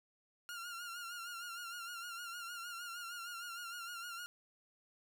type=tone with vibrato; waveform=sawtooth; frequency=1400 Hz; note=F6; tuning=4 cents sharp; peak=-40 dBFS; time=0.49-4.26 s; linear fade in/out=0 ms; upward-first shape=sine; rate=6.5 Hz; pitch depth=54 cents each way; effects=none